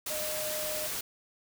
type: tone in noise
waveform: sine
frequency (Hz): 613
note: D#5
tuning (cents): -26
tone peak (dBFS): -36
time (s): 0.1-0.87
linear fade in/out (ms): 5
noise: white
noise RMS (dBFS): -35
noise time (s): 0.06-1.01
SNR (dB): -4
effects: none